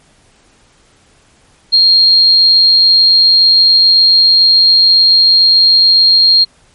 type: tone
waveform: sine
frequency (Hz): 4229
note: C8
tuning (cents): +18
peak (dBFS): -4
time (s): 1.72-6.45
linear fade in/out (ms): 20
effects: pink hiss -49 dBFS RMS until 6.74 s + MP3 48 kbps